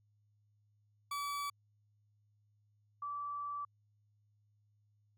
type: tone pair in turn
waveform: 40% pulse / sine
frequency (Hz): 1147 / 1158.3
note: D6 / D6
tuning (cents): -41 / -24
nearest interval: unison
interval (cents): 17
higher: second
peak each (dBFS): -36 / -38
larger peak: first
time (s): 1.11-1.5 / 3.02-3.65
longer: second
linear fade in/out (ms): 5
effects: added 104 Hz sine -70 dBFS peak until 5.17 s